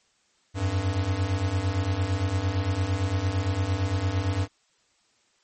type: beating tone pair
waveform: square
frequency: 89.1 / 97.9 Hz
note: F2 / G2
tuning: +35 / -2 cents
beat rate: 8.8 Hz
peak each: -29 / -26 dBFS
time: 0.54-4.48 s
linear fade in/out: 50 ms
effects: white hiss -66 dBFS RMS until 5.43 s + MP3 32 kbps